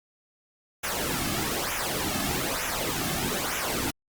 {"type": "noise with flanger", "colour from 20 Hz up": "pink", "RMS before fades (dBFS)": -29, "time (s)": [0.83, 3.91], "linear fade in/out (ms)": 10, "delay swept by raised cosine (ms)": [0.22, 2.12], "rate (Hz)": 1.1, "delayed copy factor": -0.7, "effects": ["Opus 48 kbps"]}